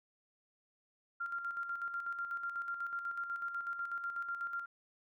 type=tone with tremolo; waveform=sine; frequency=1388 Hz; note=F6; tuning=11 cents flat; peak=-35 dBFS; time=1.2-4.66 s; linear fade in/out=10 ms; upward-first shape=square; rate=8.1 Hz; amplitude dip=50%; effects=none